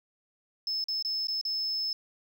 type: tone with dropouts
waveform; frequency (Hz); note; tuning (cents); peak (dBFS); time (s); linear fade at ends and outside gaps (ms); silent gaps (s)
sine; 5230; E8; -15; -27; 0.67-1.93; 2; 0.841-0.884 / 1.025-1.048 / 1.271-1.283 / 1.413-1.451
effects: tanh soft clip ceiling -25 dBFS + 10-bit